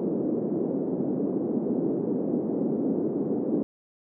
white band-pass noise, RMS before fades -27 dBFS, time 0-3.63 s, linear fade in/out 0 ms, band 200 to 380 Hz, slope 24 dB/octave, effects none

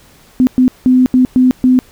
sine tone bursts at uneven times, 254.4 Hz, C4, 48 cents flat, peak -5 dBFS, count 6, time 0.4-0.47 / 0.58-0.68 / 0.86-1.06 / 1.14-1.25 / 1.36-1.51 / 1.64-1.79 s, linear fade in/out 0 ms, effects pink hiss -45 dBFS RMS until 1.91 s

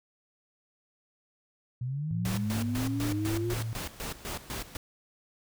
sine linear sweep, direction up, 119.1 to 360 Hz, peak -30 dBFS, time 1.81-3.54 s, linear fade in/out 5 ms
sine tone with vibrato, 108.2 Hz, A2, 29 cents flat, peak -31 dBFS, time 2.11-3.73 s, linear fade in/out 0 ms, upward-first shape square, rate 1.5 Hz, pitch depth 69 cents each way
pink noise with tremolo, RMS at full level -36 dBFS, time 2.25-4.77 s, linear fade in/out 2 ms, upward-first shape square, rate 4 Hz, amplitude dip 80%
effects none

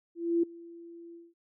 sine tone with ADSR envelope, 338.7 Hz, E4, 47 cents sharp, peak -21 dBFS, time 0.15-1.34 s, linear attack 280 ms, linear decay 7 ms, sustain -23 dB, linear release 200 ms, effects noise-tail reverb RT60 0.1 s tail -20 dB re dry

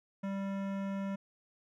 sine tone with hard clipping, 196 Hz, G3, in tune, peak -36 dBFS, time 0.23-1.16 s, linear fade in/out 10 ms, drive 17 dB, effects none

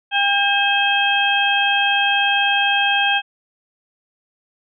harmonic tone with a mistuned harmonic, 803 Hz, G5, 41 cents sharp, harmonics 1 / 2 / 3 / 4, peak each -20 / -20 / -20 / -20 dBFS, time 0.11-3.22 s, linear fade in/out 50 ms, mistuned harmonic 3, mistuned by +120 cents, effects none

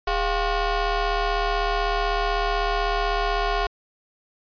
20% pulse ring-modulated tone, 370 Hz, F#4, in tune, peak -13 dBFS, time 0.07-3.67 s, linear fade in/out 5 ms, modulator 332 Hz, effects resampled to 11025 Hz

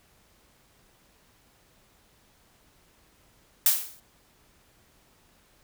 blue noise with exponential decay, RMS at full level -17 dBFS, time 3.66-4 s, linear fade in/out 2 ms, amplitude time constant 73 ms, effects pink hiss -62 dBFS RMS until 5.63 s

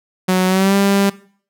sawtooth tone with pitch glide, 185 to 198.28 Hz, F#3 to G3, 0 to +20 cents, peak -8 dBFS, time 0.28-1.1 s, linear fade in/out 10 ms, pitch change +120 cents, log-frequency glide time 0.47-0.75 s, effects noise-tail reverb RT60 0.5 s tail -20 dB re dry

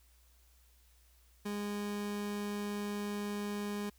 30% pulse tone, 205.6 Hz, G#3, 17 cents flat, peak -33 dBFS, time 1.45-3.9 s, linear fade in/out 10 ms, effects added 60 Hz sine -63 dBFS peak until 3.98 s + white hiss -69 dBFS RMS until 3.98 s

